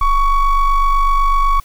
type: ring-modulated tone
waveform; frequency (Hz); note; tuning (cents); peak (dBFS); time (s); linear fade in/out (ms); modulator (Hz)
triangle; 570; C#5; +48; -5; 0.01-1.6; 5; 546
effects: white hiss -48 dBFS RMS until 1.64 s